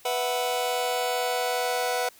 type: chord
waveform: sawtooth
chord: B suspended fourth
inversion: none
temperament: just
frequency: 493.9 / 658.5 / 740.8 Hz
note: B4 / E5 / F#5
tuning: 0 / -2 / +2 cents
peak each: -24 / -29 / -24 dBFS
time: 0.05-2.09 s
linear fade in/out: 5 ms
effects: white hiss -54 dBFS RMS until 2.19 s